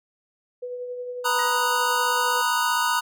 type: tone with tremolo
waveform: sine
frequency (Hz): 494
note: B4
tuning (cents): 0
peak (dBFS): -28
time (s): 0.62-2.42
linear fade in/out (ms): 10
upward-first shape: triangle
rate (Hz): 11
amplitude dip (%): 40
type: chord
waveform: square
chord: B major seventh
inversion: third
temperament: equal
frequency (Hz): 932.3 / 987.8 / 1244.5 / 1480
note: A#5 / B5 / D#6 / F#6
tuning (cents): 0 / 0 / 0 / 0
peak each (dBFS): -27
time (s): 1.24-3.01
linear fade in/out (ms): 20
type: tone with exponential decay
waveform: triangle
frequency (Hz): 1898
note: A#6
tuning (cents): +31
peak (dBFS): -30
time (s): 1.39-1.74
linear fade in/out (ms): 0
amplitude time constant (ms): 74
effects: none